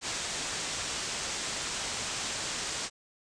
white low-pass noise, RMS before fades -35 dBFS, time 0.01-2.9 s, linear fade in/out 50 ms, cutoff 8300 Hz, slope 48 dB/octave, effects resampled to 22050 Hz

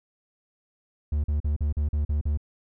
triangle tone bursts, 74 Hz, D2, 14 cents sharp, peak -20 dBFS, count 8, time 1.12-2.374 s, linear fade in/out 5 ms, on 120 ms, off 42 ms, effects none

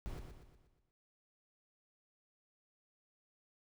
brown noise with echo, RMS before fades -43 dBFS, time 0.06-0.19 s, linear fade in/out 0 ms, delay 120 ms, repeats 6, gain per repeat -6 dB, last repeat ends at 0.91 s, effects none

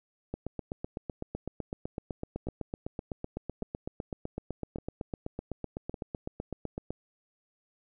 two click trains, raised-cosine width 2 ms, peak -24 / -21 dBFS, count 4 / 53, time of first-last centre 2.47-5.942 / 0.34-6.906 s, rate 0.864 / 7.92 Hz, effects none

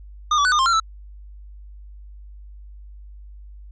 square tone with pitch steps, 1218 / 1148 / 1492 / 1213 / 1058 / 1372 / 1317 Hz, D#6 / D6 / F#6 / D#6 / C6 / F6 / E6, -37 / -40 / +14 / -44 / +19 / -31 / -2 cents, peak -16 dBFS, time 0.31-0.8 s, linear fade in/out 5 ms, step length 70 ms, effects added 50 Hz sine -38 dBFS peak until 3.71 s + resampled to 16000 Hz

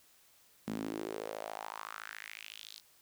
sawtooth tone with high-pass filter sweep, 53.8 Hz, A1, 38 cents flat, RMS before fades -43 dBFS, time 0.67-2.8 s, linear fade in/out 5 ms, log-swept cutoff 210 to 4300 Hz, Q 3.7, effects white hiss -65 dBFS RMS until 3.01 s

